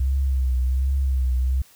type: tone with vibrato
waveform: sine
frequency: 65.41 Hz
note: C2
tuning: in tune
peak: -18 dBFS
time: 0-1.62 s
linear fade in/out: 5 ms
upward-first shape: triangle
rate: 1.3 Hz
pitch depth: 76 cents each way
effects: white hiss -53 dBFS RMS until 1.75 s